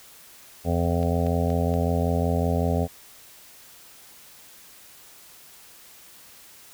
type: harmonic tone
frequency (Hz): 85.4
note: F2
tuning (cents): -38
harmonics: 1 / 2 / 3 / 5 / 6 / 7 / 8 / 9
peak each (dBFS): -24 / -27 / -29 / -31 / -32 / -32 / -33 / -34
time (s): 0.64-2.88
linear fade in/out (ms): 50
type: click train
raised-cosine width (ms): 0.2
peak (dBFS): -25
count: 4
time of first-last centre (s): 1.03-1.739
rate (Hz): 4.23
effects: white hiss -49 dBFS RMS until 6.73 s